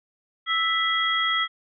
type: tone cluster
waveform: sine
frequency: 1315 / 1978 / 3288 Hz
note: E6 / B6 / G#7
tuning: -5 / +2 / -18 cents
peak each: -25 dBFS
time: 0.46-1.48 s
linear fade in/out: 50 ms
effects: none